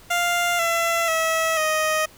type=tone with pitch steps; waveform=15% pulse; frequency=698.5 / 672.8 / 648 / 624.1 Hz; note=F5 / E5 / E5 / D#5; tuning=0 / +35 / -30 / +5 cents; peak=-13 dBFS; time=0.1-2.06 s; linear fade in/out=10 ms; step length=490 ms; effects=pink hiss -49 dBFS RMS until 2.17 s